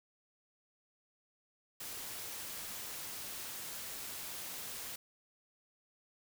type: noise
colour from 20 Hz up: white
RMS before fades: -44 dBFS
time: 1.8-4.96 s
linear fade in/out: 5 ms
effects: none